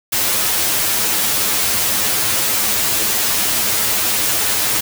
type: noise with comb filter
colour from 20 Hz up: white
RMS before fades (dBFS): -17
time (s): 0.12-4.81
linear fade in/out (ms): 10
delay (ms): 9.4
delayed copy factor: +0.9
effects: none